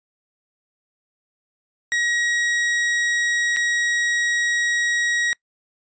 40% pulse tone with dropouts, 1900 Hz, A#6, 33 cents sharp, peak -18 dBFS, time 1.92-5.33 s, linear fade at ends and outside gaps 0 ms, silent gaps 3.563-3.569 s, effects noise-tail reverb RT60 0.1 s tail -25 dB re dry + resampled to 16000 Hz

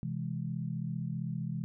sine chord, C augmented, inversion none, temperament equal with one note detuned, 129.46 / 164.81 / 207.7 Hz, C3 / E3 / G#3, -18 / 0 / 0 cents, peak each -37 / -36 / -40 dBFS, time 0.03-1.64 s, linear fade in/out 0 ms, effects none

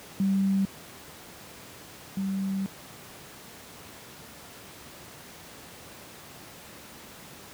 sine tone pair in turn, 194.5 / 193.7 Hz, G3 / G3, -13 / -20 cents, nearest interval unison, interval 7 cents, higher first, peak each -21 / -26 dBFS, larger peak first, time 0.2-0.65 / 2.17-2.66 s, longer second, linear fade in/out 0 ms, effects pink hiss -46 dBFS RMS until 7.53 s + high-pass 100 Hz 12 dB/octave

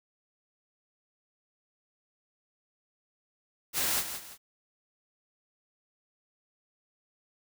white noise with echo, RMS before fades -29 dBFS, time 3.73-4.04 s, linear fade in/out 50 ms, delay 170 ms, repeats 2, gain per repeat -9 dB, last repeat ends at 4.38 s, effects none

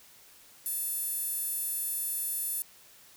sawtooth tone with high-pass filter, 880 Hz, A5, in tune, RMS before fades -33 dBFS, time 0.66-2.62 s, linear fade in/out 0 ms, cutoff 11000 Hz, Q 3.9, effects white hiss -56 dBFS RMS until 3.16 s

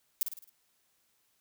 violet noise with echo, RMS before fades -28 dBFS, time 0.21-0.23 s, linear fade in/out 0 ms, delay 53 ms, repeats 5, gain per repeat -6 dB, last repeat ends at 0.495 s, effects white hiss -73 dBFS RMS until 1.4 s

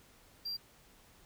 triangle tone, 4737 Hz, D8, 14 cents sharp, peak -35 dBFS, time 0.45-0.57 s, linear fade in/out 10 ms, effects pink hiss -62 dBFS RMS until 1.25 s

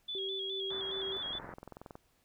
sine tone with vibrato, 3388 Hz, G#7, 34 cents sharp, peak -36 dBFS, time 0.08-1.39 s, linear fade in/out 10 ms, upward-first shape square, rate 4.8 Hz, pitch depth 47 cents each way
sine tone with tremolo, 386.6 Hz, G4, 24 cents flat, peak -38 dBFS, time 0.15-1.17 s, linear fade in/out 0 ms, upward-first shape sine, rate 2.5 Hz, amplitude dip 30%
white low-pass noise, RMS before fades -49 dBFS, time 0.7-1.54 s, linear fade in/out 5 ms, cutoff 1800 Hz, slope 48 dB/octave
click train, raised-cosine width 1 ms, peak -32 dBFS, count 16, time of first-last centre 1.26-1.954 s, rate 21.6 Hz
effects pink hiss -72 dBFS RMS until 2.24 s

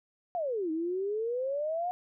sine exponential two-way sweep, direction down then up, 732 to 311.1 to 732 Hz, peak -29 dBFS, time 0.35-1.91 s, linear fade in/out 0 ms, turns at 0.71 s, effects none

